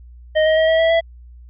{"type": "tone with pitch steps", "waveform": "square", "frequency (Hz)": [622.3, 630.3, 638.3, 646.5, 654.7, 663.1], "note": ["D#5", "D#5", "D#5", "E5", "E5", "E5"], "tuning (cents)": [0, 22, 44, -34, -12, 10], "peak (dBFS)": -13, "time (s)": [0.35, 1.01], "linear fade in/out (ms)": 20, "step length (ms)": 110, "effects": ["added 60 Hz sine -38 dBFS peak until 1.49 s", "resampled to 8000 Hz"]}